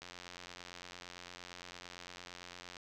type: click train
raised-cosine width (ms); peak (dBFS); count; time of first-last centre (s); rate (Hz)
0.2; -30; 245; 0.02-2.768; 88.8
effects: none